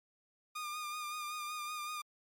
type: tone with vibrato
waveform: sawtooth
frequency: 1214 Hz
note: D#6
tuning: 43 cents flat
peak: -35 dBFS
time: 0.55-2.02 s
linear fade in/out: 10 ms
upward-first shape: sine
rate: 5.3 Hz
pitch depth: 32 cents each way
effects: MP3 64 kbps